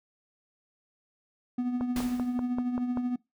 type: tone with tremolo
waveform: triangle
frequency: 246.9 Hz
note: B3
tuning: in tune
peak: -23 dBFS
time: 1.58-3.16 s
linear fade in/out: 5 ms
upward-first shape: triangle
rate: 13 Hz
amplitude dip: 55%
type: click train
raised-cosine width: 1 ms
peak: -21 dBFS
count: 7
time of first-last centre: 1.81-2.973 s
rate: 5.16 Hz
type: noise with exponential decay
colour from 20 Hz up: pink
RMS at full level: -35 dBFS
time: 1.96-2.52 s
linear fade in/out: 2 ms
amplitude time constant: 120 ms
effects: noise-tail reverb RT60 0.2 s tail -22 dB re dry